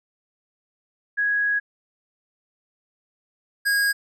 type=tone pair in turn; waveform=sine / square; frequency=1661.2 / 1638.3 Hz; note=G#6 / G#6; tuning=0 / -24 cents; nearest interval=unison; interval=24 cents; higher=first; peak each=-19 dBFS; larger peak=neither; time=1.17-1.6 / 3.65-3.93 s; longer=first; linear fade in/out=20 ms; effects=resampled to 32000 Hz